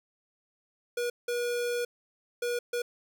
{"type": "tone bursts at uneven times", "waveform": "square", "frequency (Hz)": 481.9, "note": "B4", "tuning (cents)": -43, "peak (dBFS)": -29, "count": 4, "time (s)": [[0.97, 1.1], [1.28, 1.85], [2.42, 2.59], [2.73, 2.82]], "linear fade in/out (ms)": 5, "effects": []}